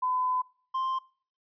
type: tone pair in turn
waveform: sine / triangle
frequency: 1011 / 1048.4 Hz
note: B5 / C6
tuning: +40 / +3 cents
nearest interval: minor second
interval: 63 cents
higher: second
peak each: -25 dBFS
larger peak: neither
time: 0.02-0.42 / 0.74-0.99 s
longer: first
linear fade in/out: 10 ms
effects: noise-tail reverb RT60 0.5 s tail -23 dB re dry + resampled to 11025 Hz